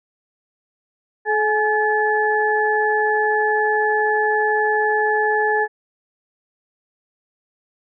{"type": "tone cluster", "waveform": "sine", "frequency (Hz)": [429.4, 841, 1729], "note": ["A4", "G#5", "A6"], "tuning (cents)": [-42, 22, -31], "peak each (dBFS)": -20, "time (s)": [1.25, 5.68], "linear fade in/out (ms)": 50, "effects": []}